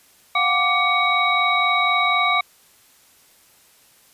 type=tone cluster; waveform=sine; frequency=714 / 758 / 1166 / 2242 / 3831 Hz; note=F5 / F#5 / D6 / C#7 / A#7; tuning=+38 / +42 / -13 / +19 / +47 cents; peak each=-24 / -29 / -20 / -20 / -25 dBFS; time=0.35-2.41 s; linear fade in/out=5 ms; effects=white hiss -54 dBFS RMS until 4.13 s + resampled to 32000 Hz